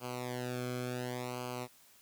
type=tone with flanger; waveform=sawtooth; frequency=124.4 Hz; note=B2; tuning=13 cents sharp; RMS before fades=-39 dBFS; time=0-1.68 s; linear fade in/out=50 ms; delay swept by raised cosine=0.54 to 1.08 ms; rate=0.69 Hz; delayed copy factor=-1; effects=white hiss -62 dBFS RMS until 2.01 s